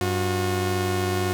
sawtooth tone pair together, 95.8 / 361.3 Hz, G2 / F#4, -39 / -41 cents, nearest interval octave + major seventh, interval 2298 cents, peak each -21 dBFS, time 0.01-1.33 s, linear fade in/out 0 ms, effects none

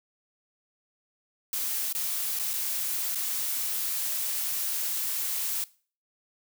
blue noise with dropouts, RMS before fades -30 dBFS, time 1.53-5.64 s, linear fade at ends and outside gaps 1 ms, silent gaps 1.927-1.95 / 2.39-2.396 / 2.533-2.537 / 3.148-3.155 s, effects noise-tail reverb RT60 0.4 s tail -20 dB re dry

